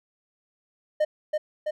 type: tone with echo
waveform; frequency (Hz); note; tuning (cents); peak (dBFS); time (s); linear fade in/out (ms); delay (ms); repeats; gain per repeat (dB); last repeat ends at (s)
triangle; 610; D#5; -34; -17; 1-1.05; 10; 330; 2; -3; 1.71
effects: none